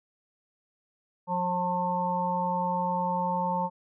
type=harmonic tone; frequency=178.9 Hz; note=F3; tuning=42 cents sharp; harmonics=1 / 3 / 5 / 6; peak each=-32 / -34 / -27 / -38 dBFS; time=1.27-3.7 s; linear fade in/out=50 ms; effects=none